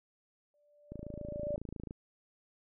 sine tone with exponential growth, 587.3 Hz, D5, in tune, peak -31 dBFS, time 0.54-1.56 s, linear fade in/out 1 ms, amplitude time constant 220 ms
click train, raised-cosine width 3 ms, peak -29 dBFS, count 28, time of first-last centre 0.92-1.909 s, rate 27.3 Hz
effects none

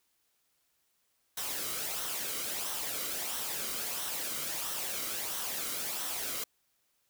white noise with flanger, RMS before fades -36 dBFS, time 1.37-6.44 s, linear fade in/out 5 ms, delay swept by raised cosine 0.42 to 1.17 ms, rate 1.5 Hz, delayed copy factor -0.5, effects white hiss -75 dBFS RMS until 7.09 s

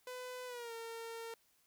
sawtooth tone with pitch glide, 502 to 457.7 Hz, B4 to A#4, +28 to -32 cents, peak -40 dBFS, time 0.07-1.34 s, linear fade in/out 2 ms, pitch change -160 cents, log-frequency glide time 0.46-0.73 s, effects white hiss -73 dBFS RMS until 1.66 s

